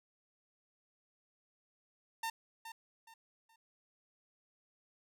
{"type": "tone with echo", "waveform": "sawtooth", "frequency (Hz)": 906, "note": "A#5", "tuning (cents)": -50, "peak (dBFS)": -32, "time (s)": [2.23, 2.3], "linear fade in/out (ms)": 5, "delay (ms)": 420, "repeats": 3, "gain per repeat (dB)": -10, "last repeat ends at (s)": 3.56, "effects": []}